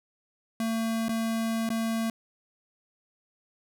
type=tone with dropouts; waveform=square; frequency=225 Hz; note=A3; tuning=39 cents sharp; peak=-27 dBFS; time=0.6-2.1 s; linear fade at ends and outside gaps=2 ms; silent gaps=1.084-1.092 / 1.691-1.702 s; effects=none